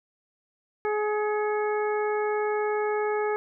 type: harmonic tone with a mistuned harmonic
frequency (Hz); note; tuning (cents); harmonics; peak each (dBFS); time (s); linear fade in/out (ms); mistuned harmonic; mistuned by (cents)
421.6; G#4; +26; 1 / 2 / 3 / 4 / 5; -25 / -31 / -35 / -37 / -39; 0.85-3.36; 0; 5; +62
effects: none